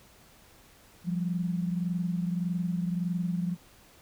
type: tone pair together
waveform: sine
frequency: 173.6 / 195.29 Hz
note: F3 / G3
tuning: -10 / -6 cents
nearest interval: major second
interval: 204 cents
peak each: -28 / -34 dBFS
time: 1.04-3.57 s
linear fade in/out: 50 ms
effects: pink hiss -57 dBFS RMS until 4.01 s